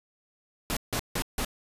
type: noise bursts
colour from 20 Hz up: pink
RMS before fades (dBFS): -29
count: 4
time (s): 0.7-1.448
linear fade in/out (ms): 0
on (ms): 67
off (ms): 160
effects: resampled to 32000 Hz